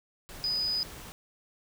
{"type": "tone in noise", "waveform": "sine", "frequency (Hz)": 4978, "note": "D#8", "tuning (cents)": 0, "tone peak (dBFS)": -27, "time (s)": [0.44, 0.83], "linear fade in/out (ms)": 0, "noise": "pink", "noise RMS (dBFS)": -45, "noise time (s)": [0.29, 1.12], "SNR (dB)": 15, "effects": []}